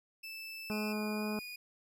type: tone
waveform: 30% pulse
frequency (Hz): 2637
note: E7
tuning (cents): 0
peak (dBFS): -40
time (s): 0.23-0.93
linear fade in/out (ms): 10
type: harmonic tone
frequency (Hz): 212.2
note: G#3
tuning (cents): +38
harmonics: 1 / 2 / 3 / 4 / 5 / 6 / 7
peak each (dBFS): -35 / -41 / -45 / -47 / -49 / -51 / -52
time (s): 0.7-1.39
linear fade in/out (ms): 0
type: tone with pitch glide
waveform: 30% pulse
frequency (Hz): 2434 to 2458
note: D#7 to D#7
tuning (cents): -39 to -22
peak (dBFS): -40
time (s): 0.71-1.56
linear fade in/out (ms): 5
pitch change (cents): +17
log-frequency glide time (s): 1.15-1.23
effects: none